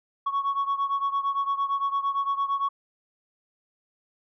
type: beating tone pair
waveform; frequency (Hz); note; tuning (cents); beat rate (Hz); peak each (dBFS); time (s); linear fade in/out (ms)
sine; 1108.7 / 1117.5; C#6 / C#6; 0 / +14; 8.8; -24 / -27; 0.26-2.69; 10
effects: tanh soft clip ceiling -20 dBFS